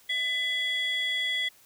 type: tone pair together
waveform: sine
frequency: 2005 / 3361 Hz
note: B6 / G#7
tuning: +26 / +20 cents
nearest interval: major sixth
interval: 894 cents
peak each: -27 dBFS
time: 0.09-1.49 s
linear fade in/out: 10 ms
effects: tanh soft clip ceiling -22 dBFS + white hiss -58 dBFS RMS until 1.65 s